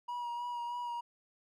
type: tone with vibrato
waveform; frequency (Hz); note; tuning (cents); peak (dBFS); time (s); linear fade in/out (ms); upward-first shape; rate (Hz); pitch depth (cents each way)
triangle; 960; B5; -49; -34; 0.08-1.01; 10; sine; 3.2; 21
effects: none